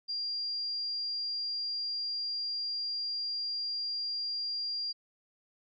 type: tone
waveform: sine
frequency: 4780 Hz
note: D8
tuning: 30 cents sharp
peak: -32 dBFS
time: 0.08-4.93 s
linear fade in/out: 20 ms
effects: none